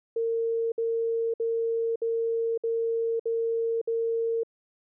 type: tone bursts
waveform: sine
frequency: 457.8 Hz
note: A#4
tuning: 31 cents flat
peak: -24 dBFS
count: 7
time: 0.16-4.434 s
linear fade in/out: 5 ms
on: 560 ms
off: 59 ms
effects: none